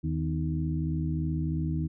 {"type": "harmonic tone with a mistuned harmonic", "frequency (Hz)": 78.5, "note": "D#2", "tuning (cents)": 16, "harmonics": [1, 2, 3, 4], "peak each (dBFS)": [-32, -29, -37, -35], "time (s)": [0.03, 1.88], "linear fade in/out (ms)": 20, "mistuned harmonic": 3, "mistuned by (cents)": 110, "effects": []}